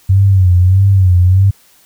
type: tone with vibrato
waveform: sine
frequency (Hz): 93.8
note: F#2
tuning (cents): +24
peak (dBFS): -5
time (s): 0.09-1.51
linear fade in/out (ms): 10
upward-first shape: sine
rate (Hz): 1.6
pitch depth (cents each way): 89
effects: white hiss -48 dBFS RMS until 1.85 s